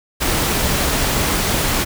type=noise; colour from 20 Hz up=pink; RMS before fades=-18 dBFS; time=0.2-1.85 s; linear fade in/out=20 ms; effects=none